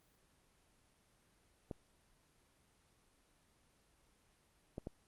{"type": "clicks", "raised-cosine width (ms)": 2, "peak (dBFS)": -29, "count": 3, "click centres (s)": [1.712, 4.781, 4.871], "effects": ["pink hiss -72 dBFS RMS until 5.07 s", "Opus 24 kbps"]}